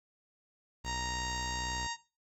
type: tone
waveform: sawtooth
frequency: 62.1 Hz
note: B1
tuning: 10 cents sharp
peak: -36 dBFS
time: 0.84-1.87 s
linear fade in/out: 10 ms
type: harmonic tone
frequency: 932.3 Hz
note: A#5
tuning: in tune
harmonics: 1 / 2 / 3 / 4 / 5 / 6 / 7 / 8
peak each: -38 / -42 / -45 / -44 / -44 / -51 / -45 / -47 dBFS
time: 0.84-1.97 s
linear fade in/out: 50 ms
effects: noise-tail reverb RT60 0.3 s tail -17 dB re dry